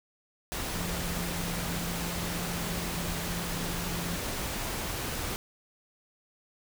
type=tone in noise; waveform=sine; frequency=172.4 Hz; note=F3; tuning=22 cents flat; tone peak=-36 dBFS; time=0.74-4.16 s; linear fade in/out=0 ms; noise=pink; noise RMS=-34 dBFS; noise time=0.52-5.36 s; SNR=-5 dB; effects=none